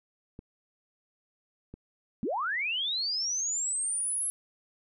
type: clicks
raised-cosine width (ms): 3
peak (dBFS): -30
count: 2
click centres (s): 0.391 / 1.74
type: linear sweep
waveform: sine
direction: up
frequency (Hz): 180 to 11030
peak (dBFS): -28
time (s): 2.23-4.3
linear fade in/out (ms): 0
effects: none